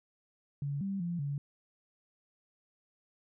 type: tone with pitch steps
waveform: sine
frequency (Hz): 142 / 195.8 / 172.5 / 142.2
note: C#3 / G3 / F3 / C#3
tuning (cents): +42 / -2 / -21 / +45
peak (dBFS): -32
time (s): 0.62-1.38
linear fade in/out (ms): 2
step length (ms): 190
effects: none